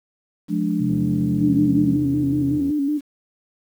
sine chord, D diminished, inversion first, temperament just, 176.2 / 211.4 / 293.7 Hz, F3 / Ab3 / D4, +16 / +31 / 0 cents, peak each -23 dBFS, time 0.48-1.98 s, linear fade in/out 50 ms
sine tone, 132 Hz, C3, 16 cents sharp, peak -24 dBFS, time 0.79-2.58 s, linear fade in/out 20 ms
click train, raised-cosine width 3 ms, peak -22 dBFS, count 151, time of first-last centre 0.9-2.705 s, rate 83.1 Hz
sine tone with vibrato, 288.5 Hz, D4, 31 cents flat, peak -18 dBFS, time 1.4-3.01 s, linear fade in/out 50 ms, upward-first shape square, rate 5.4 Hz, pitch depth 60 cents each way
effects high-pass 60 Hz 12 dB/octave + 8-bit

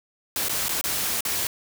white noise with dropouts, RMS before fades -26 dBFS, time 0.36-1.47 s, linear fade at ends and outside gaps 1 ms, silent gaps 0.485-0.494 / 0.684-0.692 / 0.812-0.84 / 1.207-1.251 s, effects none

